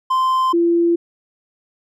triangle / sine tone pair in turn, 1039 / 340.6 Hz, C6 / F4, -12 / -43 cents, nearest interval octave + perfect fifth, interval 1931 cents, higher first, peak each -12 dBFS, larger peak neither, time 0.1-0.53 / 0.53-0.96 s, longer neither, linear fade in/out 10 ms, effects none

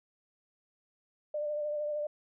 sine tone with vibrato, 596 Hz, D5, 25 cents sharp, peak -31 dBFS, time 1.34-2.07 s, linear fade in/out 5 ms, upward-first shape sine, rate 13 Hz, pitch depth 25 cents each way, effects none

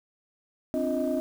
sine tone cluster, 262.4 / 292.1 / 345.6 / 628 Hz, C4 / D4 / F4 / D#5, +5 / -9 / -18 / +16 cents, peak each -28 / -31 / -32 / -28 dBFS, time 0.74-1.2 s, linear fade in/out 0 ms, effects tanh soft clip ceiling -18 dBFS + 8-bit

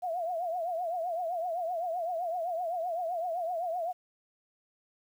sine tone with vibrato, 689 Hz, F5, 24 cents flat, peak -30 dBFS, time 0.02-3.93 s, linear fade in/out 20 ms, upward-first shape triangle, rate 7.8 Hz, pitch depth 140 cents each way, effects 10-bit

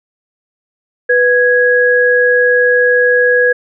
sine tone pair together, 493.4 / 1659.6 Hz, B4 / G#6, -2 / -2 cents, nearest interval octave + major sixth, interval 2100 cents, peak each -10 dBFS, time 1.09-3.53 s, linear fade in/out 10 ms, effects none

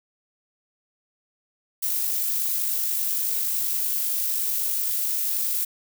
violet noise with amplitude modulation, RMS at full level -24 dBFS, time 1.82-5.65 s, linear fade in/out 10 ms, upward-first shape sine, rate 50.5 Hz, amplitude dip 25%, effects none

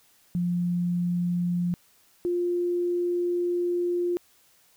sine tone pair in turn, 175.6 / 351.2 Hz, F3 / F4, +10 / +10 cents, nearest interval octave, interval 1200 cents, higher second, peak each -23 dBFS, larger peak neither, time 0.35-1.74 / 2.25-4.17 s, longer second, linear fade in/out 0 ms, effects white hiss -61 dBFS RMS until 4.76 s

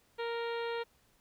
harmonic tone, 466.2 Hz, A#4, in tune, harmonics 1 / 2 / 3 / 4 / 5 / 6 / 7 / 8 / 9, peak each -35 / -41 / -45 / -47 / -49 / -51 / -52 / -53 / -54 dBFS, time 0.18-0.84 s, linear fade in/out 20 ms, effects pink hiss -69 dBFS RMS until 1.2 s

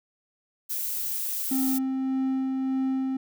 violet noise, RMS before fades -30 dBFS, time 0.69-1.79 s, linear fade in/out 20 ms
triangle tone with tremolo, 264.1 Hz, C4, 16 cents sharp, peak -21 dBFS, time 1.51-3.17 s, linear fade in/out 5 ms, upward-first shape sine, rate 1.7 Hz, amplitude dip 25%
effects none

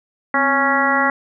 harmonic tone with a mistuned harmonic, 277.2 Hz, C#4, in tune, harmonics 1 / 2 / 3 / 4 / 5 / 6 / 7, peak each -23 / -24 / -21 / -21 / -21 / -23 / -20 dBFS, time 0.34-1.1 s, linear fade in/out 2 ms, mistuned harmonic 1, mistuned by -100 cents, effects none

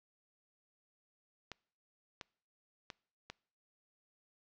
clicks, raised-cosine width 0.2 ms, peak -26 dBFS, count 4, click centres 1.517 / 2.212 / 2.902 / 3.3 s, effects noise-tail reverb RT60 0.6 s tail -26 dB re dry + low-pass 6000 Hz 12 dB/octave

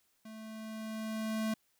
square tone with level ramp, 219.3 Hz, A3, 6 cents flat, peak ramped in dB -47 to -31 dBFS, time 0.25-1.54 s, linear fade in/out 5 ms, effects white hiss -74 dBFS RMS until 1.79 s

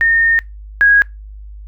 sine tone pair in turn, 1830 / 1648 Hz, A#6 / G#6, -32 / -14 cents, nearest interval major second, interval 182 cents, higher first, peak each -9 / -6 dBFS, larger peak second, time 0.01-0.39 / 0.81-1.02 s, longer first, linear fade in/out 0 ms, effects noise-tail reverb RT60 0.2 s tail -24 dB re dry + added 51 Hz sine -30 dBFS peak until 1.67 s

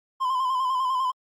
triangle tone with vibrato, 1031 Hz, C6, 26 cents flat, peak -20 dBFS, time 0.2-1.12 s, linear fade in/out 20 ms, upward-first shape square, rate 10 Hz, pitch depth 44 cents each way, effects Opus 48 kbps

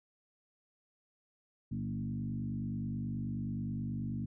sine tone with frequency modulation, 174.61 Hz, F3, in tune, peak -34 dBFS, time 1.71-4.26 s, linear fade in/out 10 ms, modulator 49.4 Hz, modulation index 1.7, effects none

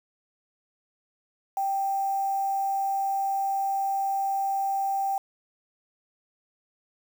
sine tone with quantisation, 784 Hz, G5, in tune, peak -24 dBFS, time 1.57-5.18 s, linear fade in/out 2 ms, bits 7, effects none

